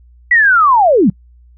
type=linear sweep; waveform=sine; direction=down; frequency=1975.5 to 155.56 Hz; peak=-6 dBFS; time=0.31-1.1 s; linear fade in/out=5 ms; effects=noise-tail reverb RT60 0.1 s tail -26 dB re dry + added 60 Hz sine -41 dBFS peak until 1.57 s